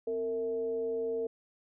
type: tone with frequency modulation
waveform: sine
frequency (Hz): 456.2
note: A#4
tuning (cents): -37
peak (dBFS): -30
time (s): 0.07-1.27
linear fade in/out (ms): 5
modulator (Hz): 197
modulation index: 0.4
effects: none